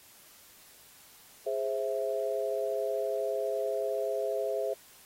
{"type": "chord", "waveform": "sine", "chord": "Ab augmented", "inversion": "none", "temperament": "equal with one note detuned", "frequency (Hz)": [415.3, 527.2, 659.3], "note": ["Ab4", "C5", "E5"], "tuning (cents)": [0, 13, 0], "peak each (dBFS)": -33, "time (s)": [1.46, 4.74], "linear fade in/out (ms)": 10, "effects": ["white hiss -56 dBFS RMS until 5.05 s", "AAC 48 kbps"]}